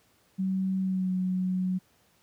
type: tone with pitch glide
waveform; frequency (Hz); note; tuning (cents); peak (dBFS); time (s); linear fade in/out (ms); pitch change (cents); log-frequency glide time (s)
sine; 189.6 to 184.63; F#3 to F#3; +43 to -3; -25; 0.38-1.79; 20; -46; 0.8-1.12
effects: pink hiss -65 dBFS RMS until 2.22 s + high-pass 80 Hz 12 dB/octave